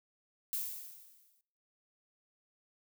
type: noise with exponential decay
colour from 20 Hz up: violet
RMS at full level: -34 dBFS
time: 0.53-1.41 s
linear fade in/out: 0 ms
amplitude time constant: 190 ms
effects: noise-tail reverb RT60 0.7 s tail -23 dB re dry